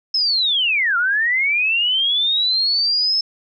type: linear two-way sweep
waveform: sine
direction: down then up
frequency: 5274 to 1366 to 5274 Hz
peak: -15 dBFS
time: 0.14-3.21 s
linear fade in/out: 5 ms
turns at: 0.97 s
effects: none